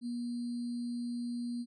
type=tone with sample-and-hold; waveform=sine; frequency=240 Hz; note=B3; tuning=49 cents flat; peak=-34 dBFS; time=0.01-1.66 s; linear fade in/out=50 ms; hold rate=4410 Hz; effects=resampled to 22050 Hz